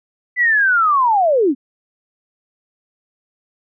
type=linear sweep; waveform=sine; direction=down; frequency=2010 to 240 Hz; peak=-11 dBFS; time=0.36-1.55 s; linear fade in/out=50 ms; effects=none